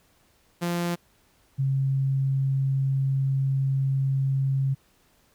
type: tone pair in turn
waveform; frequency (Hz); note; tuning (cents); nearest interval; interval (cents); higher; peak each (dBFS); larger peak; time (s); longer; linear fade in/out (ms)
sawtooth / sine; 173.1 / 135.3; F3 / C#3; -15 / -42; major third; 427; first; -21; neither; 0.61-0.96 / 1.58-4.75; second; 20
effects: pink hiss -63 dBFS RMS until 5.34 s